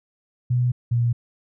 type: tone pair in turn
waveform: sine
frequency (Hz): 123.47 / 118.9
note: B2 / A#2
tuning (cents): 0 / +35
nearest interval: minor second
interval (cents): 65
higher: first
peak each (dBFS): -17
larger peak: neither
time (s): 0.5-0.72 / 0.91-1.13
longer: neither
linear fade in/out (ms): 10
effects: none